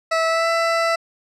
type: tone with pitch glide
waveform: 20% pulse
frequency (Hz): 652 to 665.3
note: E5 to E5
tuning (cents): -19 to +16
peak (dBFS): -12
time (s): 0.11-0.96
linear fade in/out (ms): 10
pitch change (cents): +35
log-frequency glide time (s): 0.27-0.49
effects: low-pass 6000 Hz 12 dB/octave